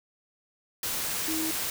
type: tone in noise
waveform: sine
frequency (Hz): 318.3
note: D#4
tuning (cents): +39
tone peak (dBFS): -30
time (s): 1.28-1.51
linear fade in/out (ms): 2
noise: white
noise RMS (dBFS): -31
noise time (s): 0.83-1.7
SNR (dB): -2
effects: none